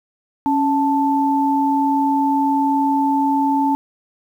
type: tone pair together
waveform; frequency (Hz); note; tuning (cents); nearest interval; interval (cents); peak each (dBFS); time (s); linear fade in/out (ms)
sine; 277.2 / 879.4; C#4 / A5; 0 / -1; octave + minor sixth; 1999; -17; 0.46-3.75; 0
effects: 8-bit